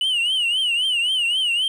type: tone with vibrato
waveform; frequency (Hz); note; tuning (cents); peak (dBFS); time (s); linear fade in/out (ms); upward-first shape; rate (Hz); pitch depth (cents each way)
sine; 2934; F#7; -15; -15; 0.01-1.68; 2; triangle; 3.8; 150
effects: tanh soft clip ceiling -17 dBFS + 8-bit